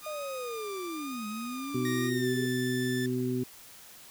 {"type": "tone with vibrato", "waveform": "sawtooth", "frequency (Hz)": 1213, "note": "D#6", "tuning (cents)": -44, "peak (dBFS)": -36, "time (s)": [0.01, 2.11], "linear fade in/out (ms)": 50, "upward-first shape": "sine", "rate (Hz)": 0.95, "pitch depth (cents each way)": 57}
{"type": "linear two-way sweep", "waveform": "sine", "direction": "down then up", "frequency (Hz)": [622.3, 207.7, 407.9], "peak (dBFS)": -35, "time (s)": [0.06, 2.46], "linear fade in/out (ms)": 5, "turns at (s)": 1.27}
{"type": "harmonic tone", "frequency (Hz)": 125.8, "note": "B2", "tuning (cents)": 32, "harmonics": [1, 2, 3], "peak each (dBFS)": [-34, -30, -33], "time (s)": [1.74, 3.44], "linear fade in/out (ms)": 10}
{"type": "tone with pitch glide", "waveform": "sawtooth", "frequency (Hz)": [1864.7, 1761.1], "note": ["A#6", "A6"], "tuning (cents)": [0, 1], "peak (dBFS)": -32, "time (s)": [1.85, 3.06], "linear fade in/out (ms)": 2, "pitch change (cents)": -99, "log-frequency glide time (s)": [2.11, 2.3]}
{"effects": ["white hiss -51 dBFS RMS until 4.1 s"]}